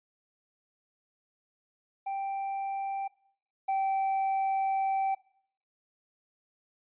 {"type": "tone pair in turn", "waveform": "triangle", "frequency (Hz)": [784, 775.4], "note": ["G5", "G5"], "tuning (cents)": [0, -19], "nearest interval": "unison", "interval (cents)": 19, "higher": "first", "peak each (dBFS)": [-29, -24], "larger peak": "second", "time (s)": [[2.06, 3.08], [3.68, 5.15]], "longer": "second", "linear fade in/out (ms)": 10, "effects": ["noise-tail reverb RT60 0.6 s tail -21 dB re dry", "resampled to 8000 Hz"]}